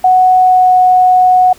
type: tone with pitch glide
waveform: sine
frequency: 740 to 735.3 Hz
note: F#5 to F#5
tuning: 0 to -11 cents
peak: -4 dBFS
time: 0.04-1.53 s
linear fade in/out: 5 ms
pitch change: -11 cents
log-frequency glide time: 0.39-0.74 s
effects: pink hiss -40 dBFS RMS until 1.58 s